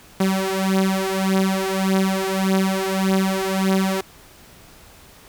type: beating tone pair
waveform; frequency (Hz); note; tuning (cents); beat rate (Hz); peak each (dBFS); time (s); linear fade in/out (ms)
sawtooth; 190.4 / 192.1; F#3 / G3; +50 / -35; 1.7; -17; 0.2-4.01; 5
effects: pink hiss -47 dBFS RMS until 5.28 s